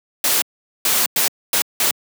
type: noise bursts at uneven times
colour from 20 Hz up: white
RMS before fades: -17 dBFS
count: 5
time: 0.24-0.42 / 0.85-1.06 / 1.16-1.28 / 1.53-1.62 / 1.8-1.91 s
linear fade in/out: 2 ms
effects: high-pass 200 Hz 12 dB/octave